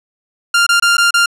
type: tone with dropouts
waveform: sawtooth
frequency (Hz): 1396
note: F6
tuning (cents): -1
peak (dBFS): -5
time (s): 0.54-1.26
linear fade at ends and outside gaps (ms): 5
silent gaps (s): 0.666-0.69 / 0.799-0.823 / 0.97-0.98 / 1.108-1.14
effects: low-pass 10000 Hz 12 dB/octave